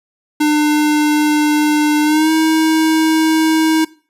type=tone with pitch glide; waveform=square; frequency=300.4 to 317.7 Hz; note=D4 to D#4; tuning=+39 to +36 cents; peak=-11 dBFS; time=0.4-3.85 s; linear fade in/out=10 ms; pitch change=+97 cents; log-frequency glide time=2.04-2.31 s; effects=noise-tail reverb RT60 0.4 s tail -20 dB re dry + resampled to 32000 Hz